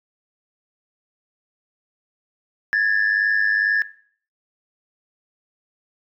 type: tone pair together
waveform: sine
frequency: 1669 / 1771.2 Hz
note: G#6 / A6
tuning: +8 / +11 cents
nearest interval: minor second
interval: 103 cents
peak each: -18 dBFS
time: 2.73-3.82 s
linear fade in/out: 0 ms
effects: noise-tail reverb RT60 0.5 s tail -17 dB re dry + tanh soft clip ceiling -12 dBFS